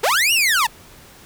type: linear two-way sweep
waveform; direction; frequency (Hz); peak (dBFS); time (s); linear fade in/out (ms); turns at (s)
sawtooth; up then down; 370 to 2921 to 831; -11; 0.03-0.67; 10; 0.33
effects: pink hiss -45 dBFS RMS until 1.25 s